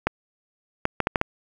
clicks, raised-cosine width 0.5 ms, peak -5 dBFS, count 6, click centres 0.07 / 0.854 / 1.003 / 1.071 / 1.158 / 1.214 s, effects 7-bit

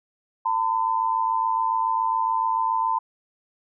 sine tone pair together, 904 / 1011.1 Hz, A5 / B5, +47 / +40 cents, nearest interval major second, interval 193 cents, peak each -23 dBFS, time 0.45-2.99 s, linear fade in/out 10 ms, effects none

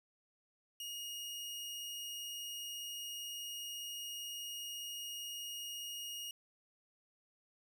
sawtooth tone, 2867 Hz, F7, 45 cents sharp, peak -39 dBFS, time 0.8-6.31 s, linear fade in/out 2 ms, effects none

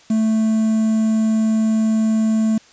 triangle tone with quantisation, 220 Hz, A3, in tune, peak -12 dBFS, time 0.1-2.58 s, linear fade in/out 5 ms, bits 6, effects white hiss -49 dBFS RMS until 2.72 s + resampled to 16000 Hz

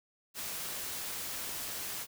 white noise, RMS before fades -39 dBFS, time 0.34-2.07 s, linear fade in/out 50 ms, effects none

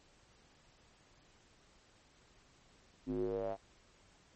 square tone with band-pass filter sweep, 51.91 Hz, G#1, in tune, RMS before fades -37 dBFS, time 3.06-3.57 s, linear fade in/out 50 ms, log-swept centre 270 to 710 Hz, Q 6.6, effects pink hiss -66 dBFS RMS until 4.35 s + MP3 32 kbps

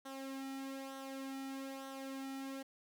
sawtooth tone with flanger, 269.4 Hz, C#4, 49 cents flat, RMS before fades -45 dBFS, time 0.05-2.63 s, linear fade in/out 10 ms, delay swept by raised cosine 0.41 to 1.91 ms, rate 1.1 Hz, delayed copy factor -0.6, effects none

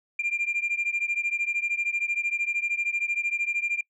sine beating tone pair, 2385 / 2398 Hz, D7 / D7, +26 / +36 cents, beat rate 13 Hz, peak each -26 / -27 dBFS, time 0.19-3.81 s, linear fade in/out 5 ms, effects noise-tail reverb RT60 0.1 s tail -24 dB re dry + tanh soft clip ceiling -20 dBFS

